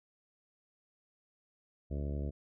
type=harmonic tone; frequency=71.6 Hz; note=D2; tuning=43 cents flat; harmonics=1 / 2 / 3 / 4 / 5 / 6 / 7 / 8 / 9; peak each=-35 / -41 / -45 / -47 / -49 / -51 / -52 / -53 / -54 dBFS; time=1.9-2.31 s; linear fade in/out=20 ms; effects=none